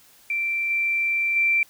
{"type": "tone with level steps", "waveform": "sine", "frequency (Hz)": 2349, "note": "D7", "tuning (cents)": 0, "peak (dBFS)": [-22, -20, -17], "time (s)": [0.3, 1.63], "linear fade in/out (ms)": 2, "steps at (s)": [0.7, 1.36], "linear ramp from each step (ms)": 5, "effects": ["white hiss -54 dBFS RMS until 1.69 s"]}